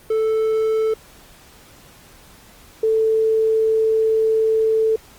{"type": "tone pair in turn", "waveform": ["triangle", "sine"], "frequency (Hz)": [440, 441.9], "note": ["A4", "A4"], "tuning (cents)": [0, 7], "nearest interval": "unison", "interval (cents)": 7, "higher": "second", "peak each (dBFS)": -14, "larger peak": "neither", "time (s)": [[0.1, 0.94], [2.83, 4.96]], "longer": "second", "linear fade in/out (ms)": 5, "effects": ["pink hiss -47 dBFS RMS until 5.18 s", "Opus 32 kbps"]}